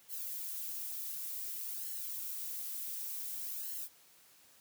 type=noise with flanger; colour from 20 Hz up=violet; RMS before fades=-41 dBFS; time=0.08-3.89 s; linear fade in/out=50 ms; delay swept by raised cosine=0.82 to 4.22 ms; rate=0.55 Hz; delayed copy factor=-0.75; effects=white hiss -63 dBFS RMS until 4.6 s + high-pass 60 Hz 12 dB/octave